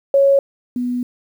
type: tone pair in turn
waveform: sine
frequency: 553 / 246.3 Hz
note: C#5 / B3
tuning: -4 / -5 cents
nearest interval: octave + major second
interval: 1401 cents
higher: first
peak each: -9 / -18 dBFS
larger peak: first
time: 0.14-0.39 / 0.76-1.03 s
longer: second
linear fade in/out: 2 ms
effects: 8-bit